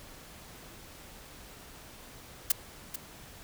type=noise with echo; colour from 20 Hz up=blue; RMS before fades=-23 dBFS; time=2.5-2.52 s; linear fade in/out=5 ms; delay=440 ms; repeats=1; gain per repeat=-12 dB; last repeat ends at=2.96 s; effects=pink hiss -50 dBFS RMS until 3.43 s